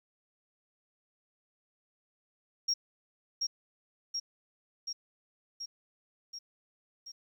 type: tone with echo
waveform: sine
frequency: 5588 Hz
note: F8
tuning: in tune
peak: -25 dBFS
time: 2.68-2.74 s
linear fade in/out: 10 ms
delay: 730 ms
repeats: 6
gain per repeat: -3 dB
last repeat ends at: 7.12 s
effects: tanh soft clip ceiling -23 dBFS + 11-bit